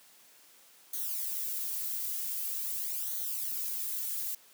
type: noise with flanger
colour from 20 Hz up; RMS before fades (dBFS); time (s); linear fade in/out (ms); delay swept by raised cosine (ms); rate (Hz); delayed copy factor
violet; -35; 0.93-4.35; 5; 0.39 to 2.69; 0.45; -0.85
effects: white hiss -59 dBFS RMS until 4.53 s + high-pass 200 Hz 12 dB/octave